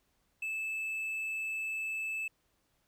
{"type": "tone", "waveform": "triangle", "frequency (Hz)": 2622, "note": "E7", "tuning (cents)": -10, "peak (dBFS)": -32, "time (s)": [0.42, 2.28], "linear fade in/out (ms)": 5, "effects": ["pink hiss -75 dBFS RMS until 2.87 s"]}